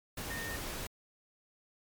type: tone in noise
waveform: sine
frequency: 1835 Hz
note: A#6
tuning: 28 cents flat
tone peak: -40 dBFS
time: 0.3-0.56 s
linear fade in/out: 5 ms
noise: pink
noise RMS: -40 dBFS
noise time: 0.17-0.87 s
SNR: -3 dB
effects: MP3 96 kbps